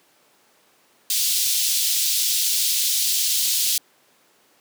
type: high-pass noise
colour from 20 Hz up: pink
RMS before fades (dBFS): -21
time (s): 1.1-3.78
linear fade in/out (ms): 2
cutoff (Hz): 3500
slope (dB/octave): 24
effects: pink hiss -58 dBFS RMS until 4.6 s + high-pass 300 Hz 12 dB/octave